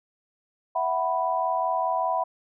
sine chord, E suspended second, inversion none, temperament equal with one note detuned, 659.3 / 744.3 / 987.8 Hz, E5 / F#5 / B5, 0 / +10 / 0 cents, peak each -28 / -27 / -26 dBFS, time 0.75-2.24 s, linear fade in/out 10 ms, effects none

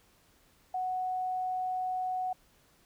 sine tone, 740 Hz, F#5, in tune, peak -30 dBFS, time 0.74-2.33 s, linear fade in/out 5 ms, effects pink hiss -65 dBFS RMS until 2.85 s

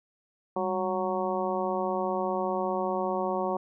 harmonic tone with a mistuned harmonic, 185 Hz, F#3, in tune, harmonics 1 / 2 / 3 / 4 / 5 / 6, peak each -35 / -32 / -32 / -33 / -34 / -36 dBFS, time 0.56-3.57 s, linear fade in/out 5 ms, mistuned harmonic 1, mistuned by +110 cents, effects none

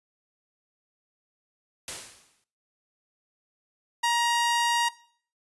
white noise with exponential decay, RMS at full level -32 dBFS, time 1.88-2.44 s, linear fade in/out 1 ms, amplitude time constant 120 ms
sawtooth tone, 944 Hz, A#5, 22 cents sharp, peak -18 dBFS, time 4.03-4.89 s, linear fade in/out 10 ms
effects noise-tail reverb RT60 0.5 s tail -19 dB re dry + resampled to 24000 Hz

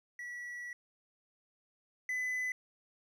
triangle tone pair in turn, 1942 / 2007 Hz, B6 / B6, -30 / +27 cents, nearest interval minor second, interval 57 cents, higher second, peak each -39 / -31 dBFS, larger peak second, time 0.19-0.73 / 2.09-2.52 s, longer first, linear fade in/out 2 ms, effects none

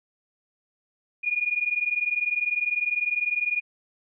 sine tone pair together, 2432 / 2452 Hz, D#7 / D#7, -40 / -26 cents, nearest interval unison, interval 14 cents, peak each -26 dBFS, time 1.23-3.61 s, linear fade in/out 20 ms, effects none

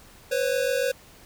square tone pair together, 498.3 / 545.2 Hz, B4 / C#5, +15 / -29 cents, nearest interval major second, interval 156 cents, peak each -26 dBFS, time 0.31-0.92 s, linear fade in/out 10 ms, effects pink hiss -51 dBFS RMS until 1.25 s

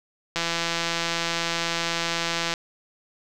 click train, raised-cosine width 0.2 ms, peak -8 dBFS, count 367, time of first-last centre 0.36-2.539 s, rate 168 Hz, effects none

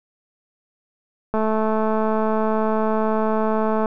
click train, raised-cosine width 1 ms, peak -9 dBFS, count 550, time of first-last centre 1.34-3.858 s, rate 218 Hz, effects none

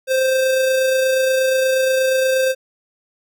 square tone with amplitude modulation, 523.3 Hz, C5, in tune, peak -14 dBFS, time 0.07-2.55 s, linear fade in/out 50 ms, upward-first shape sine, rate 28.4 Hz, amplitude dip 25%, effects none

